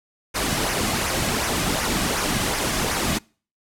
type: noise with flanger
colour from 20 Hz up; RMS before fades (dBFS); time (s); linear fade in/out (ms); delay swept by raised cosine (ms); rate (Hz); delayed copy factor
pink; -23; 0.34-3.19; 20; 0.24 to 2.24; 2.7; -0.5
effects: noise-tail reverb RT60 0.4 s tail -26 dB re dry + low-pass 12000 Hz 12 dB/octave